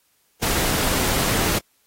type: noise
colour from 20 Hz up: pink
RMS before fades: -22 dBFS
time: 0.42-1.59 s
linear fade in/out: 10 ms
effects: white hiss -64 dBFS RMS until 1.86 s + AAC 48 kbps